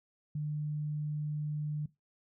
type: tone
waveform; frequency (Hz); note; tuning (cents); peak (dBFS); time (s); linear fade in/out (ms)
sine; 150; D3; +37; -32; 0.35-1.86; 5
effects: noise-tail reverb RT60 0.2 s tail -19 dB re dry